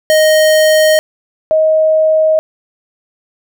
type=tone pair in turn; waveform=square / sine; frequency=622.3 / 629.2 Hz; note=D#5 / D#5; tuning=0 / +19 cents; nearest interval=unison; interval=19 cents; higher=second; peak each=-7 dBFS; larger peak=neither; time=0.1-0.99 / 1.51-2.39 s; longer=first; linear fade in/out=0 ms; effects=none